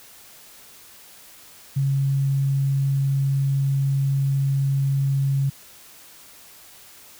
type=tone; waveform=sine; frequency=137.3 Hz; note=C#3; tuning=16 cents flat; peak=-18 dBFS; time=1.76-5.5 s; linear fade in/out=10 ms; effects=white hiss -47 dBFS RMS until 7.19 s